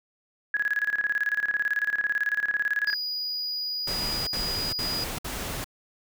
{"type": "tone with tremolo", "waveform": "sine", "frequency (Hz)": 1673, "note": "G#6", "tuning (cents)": 12, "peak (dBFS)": -21, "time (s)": [0.54, 2.94], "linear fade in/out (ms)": 2, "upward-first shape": "square", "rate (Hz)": 18, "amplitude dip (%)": 80}
{"type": "tone", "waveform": "triangle", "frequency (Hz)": 4911, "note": "D#8", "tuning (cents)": -23, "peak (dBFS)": -27, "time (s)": [2.87, 5.04], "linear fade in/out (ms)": 2}
{"type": "noise bursts", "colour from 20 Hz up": "pink", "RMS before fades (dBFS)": -33, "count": 4, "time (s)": [3.87, 5.644], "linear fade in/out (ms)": 5, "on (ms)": 400, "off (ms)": 58}
{"effects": []}